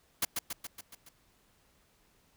white noise with echo, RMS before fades -29 dBFS, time 0.22-0.25 s, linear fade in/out 5 ms, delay 140 ms, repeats 6, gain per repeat -4 dB, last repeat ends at 1.09 s, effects pink hiss -68 dBFS RMS until 2.36 s

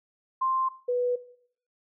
sine tone pair in turn, 1050 / 492.1 Hz, C6 / B4, +6 / -6 cents, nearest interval octave + minor second, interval 1312 cents, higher first, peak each -23 dBFS, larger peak neither, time 0.41-0.69 / 0.88-1.16 s, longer neither, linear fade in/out 10 ms, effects noise-tail reverb RT60 0.6 s tail -17 dB re dry

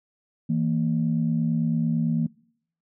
sine tone pair together, 162.6 / 231.6 Hz, E3 / A#3, -23 / -11 cents, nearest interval tritone, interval 612 cents, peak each -23 dBFS, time 0.49-2.27 s, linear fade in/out 10 ms, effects noise-tail reverb RT60 0.7 s tail -25 dB re dry + tanh soft clip ceiling -13 dBFS

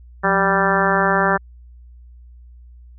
harmonic tone with a mistuned harmonic, 195.6 Hz, G3, 4 cents flat, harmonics 1 / 2 / 3 / 4 / 5 / 6 / 7 / 8 / 9, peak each -23 / -23 / -23 / -23 / -23 / -23 / -23 / -23 / -23 dBFS, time 0.23-1.38 s, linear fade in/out 20 ms, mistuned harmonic 1, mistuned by -150 cents, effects added 60 Hz sine -40 dBFS peak until 2.98 s

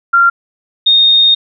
sine tone pair in turn, 1383 / 3692 Hz, F6 / A#7, -17 / -17 cents, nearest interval octave + perfect fourth, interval 1700 cents, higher second, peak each -5 dBFS, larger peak neither, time 0.13-0.3 / 0.86-1.35 s, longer second, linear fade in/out 10 ms, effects none

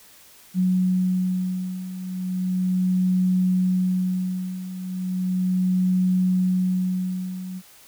sine beating tone pair, 183.8 / 184.16 Hz, F#3 / F#3, -11 / -8 cents, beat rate 0.36 Hz, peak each -25 / -21 dBFS, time 0.54-7.62 s, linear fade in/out 50 ms, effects white hiss -50 dBFS RMS until 7.87 s

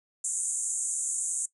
pink band-pass noise, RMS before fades -31 dBFS, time 0.24-1.46 s, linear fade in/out 5 ms, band 6700 to 9600 Hz, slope 96 dB/octave, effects noise-tail reverb RT60 0.1 s tail -18 dB re dry

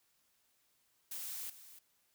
blue noise with echo, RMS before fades -43 dBFS, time 1.11-1.5 s, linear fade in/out 5 ms, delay 290 ms, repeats 1, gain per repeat -13 dB, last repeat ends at 1.79 s, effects white hiss -75 dBFS RMS until 2.14 s

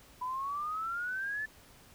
sine exponential sweep, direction up, 987.8 to 1760 Hz, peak -33 dBFS, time 0.21-1.46 s, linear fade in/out 10 ms, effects pink hiss -58 dBFS RMS until 1.94 s

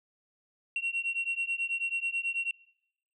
sine beating tone pair, 2732 / 2741.2 Hz, F7 / F7, -39 / -33 cents, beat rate 9.2 Hz, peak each -31 dBFS, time 0.76-2.51 s, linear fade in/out 2 ms, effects noise-tail reverb RT60 0.8 s tail -24 dB re dry + tanh soft clip ceiling -25 dBFS

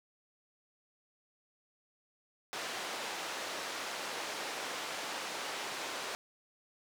pink band-pass noise, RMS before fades -40 dBFS, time 2.53-6.15 s, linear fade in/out 0 ms, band 500 to 6500 Hz, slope 12 dB/octave, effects none

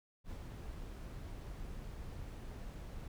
brown noise with ADSR envelope, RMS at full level -44 dBFS, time 0.24-3.08 s, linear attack 72 ms, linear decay 69 ms, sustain -2 dB, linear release 4 ms, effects none

